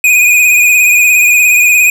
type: tone with vibrato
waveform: square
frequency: 2470 Hz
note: D#7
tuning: 13 cents flat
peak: -5 dBFS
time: 0.04-1.9 s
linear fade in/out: 2 ms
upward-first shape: triangle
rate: 17 Hz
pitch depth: 52 cents each way
effects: none

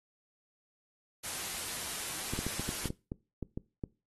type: noise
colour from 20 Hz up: white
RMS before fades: -38 dBFS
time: 1.23-2.89 s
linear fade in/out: 20 ms
type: clicks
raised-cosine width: 3 ms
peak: -23 dBFS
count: 11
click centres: 2.336 / 2.39 / 2.466 / 2.596 / 2.691 / 2.857 / 2.904 / 3.119 / 3.427 / 3.575 / 3.838 s
effects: noise-tail reverb RT60 0.3 s tail -21 dB re dry + AAC 32 kbps

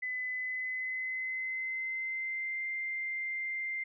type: tone with pitch glide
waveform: sine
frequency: 2011 to 2093 Hz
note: B6 to C7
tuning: +31 to 0 cents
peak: -33 dBFS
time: 0.02-3.84 s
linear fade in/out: 10 ms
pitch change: +69 cents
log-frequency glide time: 0.32-2.67 s
effects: none

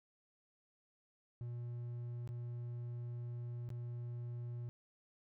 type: tone with dropouts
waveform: triangle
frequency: 120 Hz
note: B2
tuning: 49 cents flat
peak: -39 dBFS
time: 1.41-4.69 s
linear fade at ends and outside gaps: 0 ms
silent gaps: 2.275-2.29 / 3.69-3.703 s
effects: none

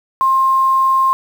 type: tone with quantisation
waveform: sine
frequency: 1061 Hz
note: C6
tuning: 24 cents sharp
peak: -10 dBFS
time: 0.21-1.13 s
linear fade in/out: 0 ms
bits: 6
effects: none

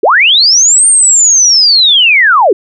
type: linear two-way sweep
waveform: sine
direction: up then down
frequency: 332.1 to 8870 to 332.1 Hz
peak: -3 dBFS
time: 0.03-2.53 s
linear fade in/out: 5 ms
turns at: 0.87 s
effects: none

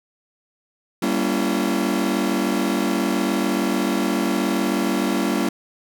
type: chord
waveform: 40% pulse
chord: G diminished seventh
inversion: none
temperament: just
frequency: 196 / 235.2 / 282.2 / 338.7 Hz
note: G3 / Bb3 / Db4 / Fb4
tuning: 0 / +16 / +31 / +47 cents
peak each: -24 dBFS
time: 1.02-5.49 s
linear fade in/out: 5 ms
effects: none

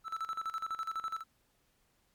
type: tone with tremolo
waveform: triangle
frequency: 1318.5 Hz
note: E6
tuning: in tune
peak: -31 dBFS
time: 0.04-1.24 s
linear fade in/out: 50 ms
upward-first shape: square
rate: 12 Hz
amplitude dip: 80%
effects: pink hiss -73 dBFS RMS until 2.14 s + MP3 96 kbps

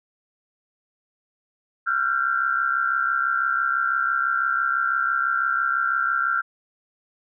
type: tone cluster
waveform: sine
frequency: 1366 / 1432 / 1568 Hz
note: F6 / F6 / G6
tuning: -39 / +43 / 0 cents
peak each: -22 / -26 / -26 dBFS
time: 1.86-6.42 s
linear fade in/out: 20 ms
effects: none

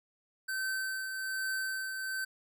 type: tone with tremolo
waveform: square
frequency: 1541 Hz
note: G6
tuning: 30 cents flat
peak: -32 dBFS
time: 0.48-2.25 s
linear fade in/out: 10 ms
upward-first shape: triangle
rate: 1.2 Hz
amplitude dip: 45%
effects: none

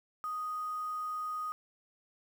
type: tone with quantisation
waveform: sine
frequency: 1244.5 Hz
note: D#6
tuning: in tune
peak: -34 dBFS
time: 0.24-1.52 s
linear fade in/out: 0 ms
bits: 9
effects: none

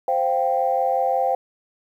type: chord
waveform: sine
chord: C suspended fourth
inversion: none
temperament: equal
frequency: 523.3 / 698.5 / 784 Hz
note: C5 / F5 / G5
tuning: 0 / 0 / 0 cents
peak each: -22 / -23 / -21 dBFS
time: 0.08-1.35 s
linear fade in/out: 2 ms
effects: tanh soft clip ceiling -8 dBFS + 9-bit

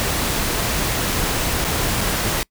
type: noise with dropouts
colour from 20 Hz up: pink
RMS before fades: -21 dBFS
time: 0-2.43 s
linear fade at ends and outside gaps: 0 ms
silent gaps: 1.642-1.648 / 2.008-2.012 s
effects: noise-tail reverb RT60 0.1 s tail -25 dB re dry

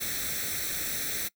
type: noise with comb filter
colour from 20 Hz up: white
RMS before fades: -32 dBFS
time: 0-1.29 s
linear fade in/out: 20 ms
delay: 0.51 ms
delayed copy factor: +0.75
effects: noise-tail reverb RT60 0.1 s tail -22 dB re dry

